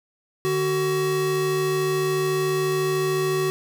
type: tone pair together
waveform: square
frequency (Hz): 150 / 376.1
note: D3 / F#4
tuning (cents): +37 / +28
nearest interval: octave + major third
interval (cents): 1591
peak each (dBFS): -29 / -22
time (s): 0.45-3.5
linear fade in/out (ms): 0
effects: none